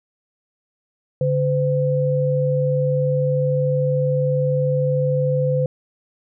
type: tone pair together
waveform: sine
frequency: 143.11 / 510 Hz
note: D3 / C5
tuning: -44 / -44 cents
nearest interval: octave + minor seventh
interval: 2200 cents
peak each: -19 dBFS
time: 1.21-5.66 s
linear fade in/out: 2 ms
effects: none